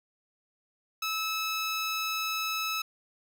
15% pulse tone, 1300 Hz, E6, 24 cents flat, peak -23 dBFS, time 1.02-2.82 s, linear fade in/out 5 ms, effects none

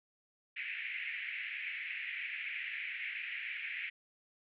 white band-pass noise, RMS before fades -41 dBFS, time 0.56-3.9 s, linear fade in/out 10 ms, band 1900 to 2500 Hz, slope 48 dB/octave, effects none

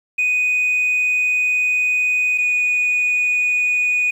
sine tone pair in turn, 2489 / 2472 Hz, D#7 / D#7, 0 / -12 cents, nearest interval unison, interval 12 cents, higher first, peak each -13 dBFS, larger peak neither, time 0.18-2.38 / 2.38-4.11 s, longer first, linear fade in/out 10 ms, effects tanh soft clip ceiling -13 dBFS + 8-bit

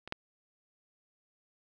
clicks, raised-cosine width 0.3 ms, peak -27 / -17 dBFS, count 2, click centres 0.076 / 0.124 s, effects none

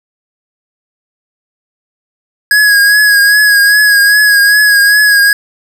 square tone with vibrato, 1661.2 Hz, G#6, in tune, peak -5 dBFS, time 2.51-5.33 s, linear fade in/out 2 ms, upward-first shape triangle, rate 2.5 Hz, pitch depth 45 cents each way, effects none

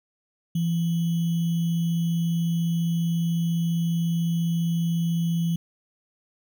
sine tone with sample-and-hold, 167.8 Hz, E3, 31 cents sharp, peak -21 dBFS, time 0.55-5.56 s, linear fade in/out 5 ms, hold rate 3150 Hz, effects none

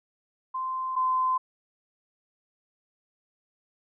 sine tone pair in turn, 1039 / 1030.6 Hz, C6 / C6, -12 / -27 cents, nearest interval unison, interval 15 cents, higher first, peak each -28 / -22 dBFS, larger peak second, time 0.54-0.96 / 0.96-1.38 s, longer neither, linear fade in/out 10 ms, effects none

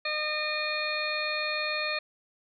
harmonic tone, 609 Hz, D#5, 37 cents flat, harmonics 1 / 2 / 3 / 4 / 6 / 7, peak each -35 / -37 / -35 / -32 / -40 / -35 dBFS, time 0.05-1.99 s, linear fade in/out 5 ms, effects none

